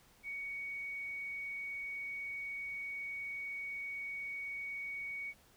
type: tone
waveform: sine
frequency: 2238 Hz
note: C#7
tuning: 16 cents sharp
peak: -39 dBFS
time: 0.23-5.34 s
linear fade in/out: 50 ms
effects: pink hiss -65 dBFS RMS until 5.56 s

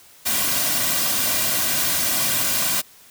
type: noise with comb filter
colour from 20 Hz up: white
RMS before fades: -21 dBFS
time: 0.25-2.82 s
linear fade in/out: 20 ms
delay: 2.3 ms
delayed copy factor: -0.65
effects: white hiss -49 dBFS RMS until 3.1 s

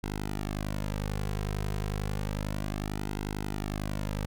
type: tone with flanger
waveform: sawtooth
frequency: 51.1 Hz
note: G#1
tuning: 27 cents flat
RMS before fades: -33 dBFS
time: 0.03-4.26 s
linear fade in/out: 5 ms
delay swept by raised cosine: 1.7 to 3.5 ms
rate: 0.31 Hz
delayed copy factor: -0.8
effects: none

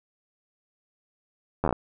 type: slowing click train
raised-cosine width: 1 ms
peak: -10 dBFS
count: 7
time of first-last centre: 1.64-1.727 s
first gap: 11 ms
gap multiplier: 1.11
effects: none

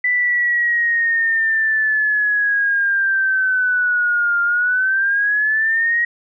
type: linear two-way sweep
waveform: sine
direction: down then up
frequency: 1989 to 1396.9 to 1899 Hz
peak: -14 dBFS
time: 0.04-6.05 s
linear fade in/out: 5 ms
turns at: 4.42 s
effects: none

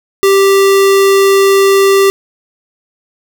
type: tone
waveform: square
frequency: 392 Hz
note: G4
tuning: in tune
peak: -6 dBFS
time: 0.23-2.1 s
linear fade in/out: 0 ms
effects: none

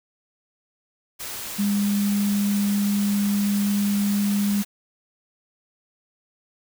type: tone in noise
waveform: sine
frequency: 203 Hz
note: G#3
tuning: 39 cents flat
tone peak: -19 dBFS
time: 1.58-4.63 s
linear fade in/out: 20 ms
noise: white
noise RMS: -33 dBFS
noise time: 1.19-4.65 s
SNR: +11 dB
effects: none

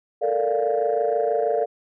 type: chord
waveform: sine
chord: Bb major seventh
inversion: third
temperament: equal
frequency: 440 / 466.2 / 587.3 / 698.5 Hz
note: A4 / Bb4 / D5 / F5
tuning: 0 / 0 / 0 / 0 cents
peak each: -24 dBFS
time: 0.21-1.66 s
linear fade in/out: 20 ms
effects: tanh soft clip ceiling -12 dBFS

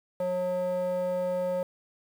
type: tone with band-pass filter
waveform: square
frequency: 181 Hz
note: F#3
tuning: 38 cents flat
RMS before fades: -29 dBFS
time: 0.2-1.63 s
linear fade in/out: 2 ms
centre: 590 Hz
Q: 4.3
effects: 9-bit

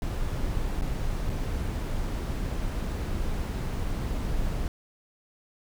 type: noise with dropouts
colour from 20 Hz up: brown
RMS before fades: -29 dBFS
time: 0.02-4.68 s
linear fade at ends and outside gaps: 1 ms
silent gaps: 0.812-0.82 / 1.295-1.299 s
effects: none

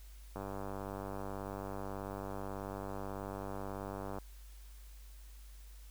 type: click train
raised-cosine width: 1 ms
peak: -28 dBFS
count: 377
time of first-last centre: 0.36-4.185 s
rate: 98.3 Hz
effects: added 50 Hz sine -50 dBFS peak until 5.9 s + white hiss -63 dBFS RMS until 5.9 s

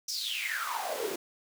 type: noise with high-pass filter sweep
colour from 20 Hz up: pink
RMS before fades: -34 dBFS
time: 0.08-1.16 s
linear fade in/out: 5 ms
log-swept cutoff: 5800 to 320 Hz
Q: 9.3
effects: none

